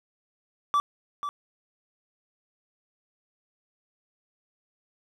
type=tone with echo; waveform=triangle; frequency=1159 Hz; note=D6; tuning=23 cents flat; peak=-18 dBFS; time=0.74-0.8 s; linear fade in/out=0 ms; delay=490 ms; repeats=1; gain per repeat=-9 dB; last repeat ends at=1.29 s; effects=none